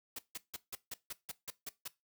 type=noise bursts; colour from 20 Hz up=white; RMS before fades=-42 dBFS; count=10; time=0.16-1.88 s; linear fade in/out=5 ms; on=28 ms; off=160 ms; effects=noise-tail reverb RT60 0.2 s tail -18 dB re dry